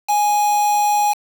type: tone with quantisation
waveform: triangle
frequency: 830.6 Hz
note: G#5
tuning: in tune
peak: -12 dBFS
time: 0.08-1.14 s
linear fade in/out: 20 ms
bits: 4
effects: none